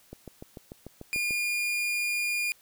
click train, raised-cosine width 2 ms, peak -27 dBFS, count 9, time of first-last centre 0.13-1.308 s, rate 6.79 Hz
40% pulse tone, 2422 Hz, D#7, 47 cents flat, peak -26 dBFS, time 1.13-2.52 s, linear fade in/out 0 ms
effects white hiss -60 dBFS RMS until 2.61 s

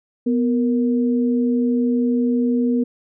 sine tone pair together, 246.5 / 466.2 Hz, B3 / A#4, -3 / 0 cents, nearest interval major seventh, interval 1103 cents, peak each -16 / -24 dBFS, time 0.26-2.84 s, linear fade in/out 10 ms, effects none

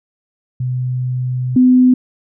sine tone pair in turn, 126.5 / 253 Hz, B2 / B3, +42 / +42 cents, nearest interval octave, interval 1200 cents, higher second, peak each -16 / -6 dBFS, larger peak second, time 0.6-1.56 / 1.56-1.94 s, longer first, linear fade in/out 5 ms, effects none

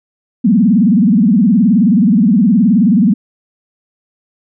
sine tone with vibrato, 212 Hz, G#3, 36 cents sharp, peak -6 dBFS, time 0.44-3.14 s, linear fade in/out 10 ms, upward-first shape sine, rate 19 Hz, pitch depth 280 cents each way, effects none

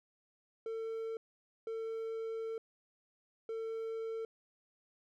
triangle tone bursts at uneven times, 449.2 Hz, A4, 36 cents sharp, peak -35 dBFS, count 3, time 0.66-1.17 / 1.67-2.58 / 3.49-4.25 s, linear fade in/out 2 ms, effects none

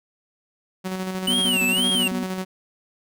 sawtooth tone with tremolo, 186.9 Hz, F#3, 18 cents sharp, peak -21 dBFS, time 0.84-2.45 s, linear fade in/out 20 ms, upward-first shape square, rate 13 Hz, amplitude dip 35%
square tone with vibrato, 2922 Hz, F#7, 22 cents flat, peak -20 dBFS, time 1.27-2.08 s, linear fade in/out 5 ms, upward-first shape sine, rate 2 Hz, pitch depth 190 cents each way
sine tone bursts, 244.4 Hz, B3, 18 cents flat, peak -25 dBFS, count 6, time 1.28-2.235 s, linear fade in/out 0 ms, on 120 ms, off 47 ms
effects none

